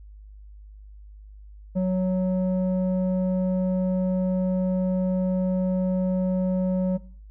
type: tone with low-pass filter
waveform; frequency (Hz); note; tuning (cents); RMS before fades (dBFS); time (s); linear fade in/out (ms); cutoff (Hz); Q
square; 185; F#3; 0; -23; 1.75-6.98; 20; 450; 2.9
effects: noise-tail reverb RT60 0.5 s tail -20 dB re dry + added 51 Hz sine -42 dBFS peak until 7.3 s